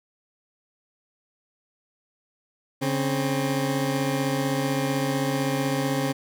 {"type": "tone pair together", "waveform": "20% pulse", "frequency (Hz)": [140.64, 265.5], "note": ["C#3", "C4"], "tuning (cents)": [25, 25], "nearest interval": "major seventh", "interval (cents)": 1100, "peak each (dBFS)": -21, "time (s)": [2.81, 6.13], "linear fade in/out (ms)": 20, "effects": []}